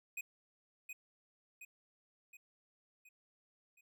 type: tone with echo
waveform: square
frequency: 2500 Hz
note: D#7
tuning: 8 cents sharp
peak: -40 dBFS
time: 0.17-0.21 s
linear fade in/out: 5 ms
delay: 720 ms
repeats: 5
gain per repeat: -5 dB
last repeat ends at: 3.81 s
effects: none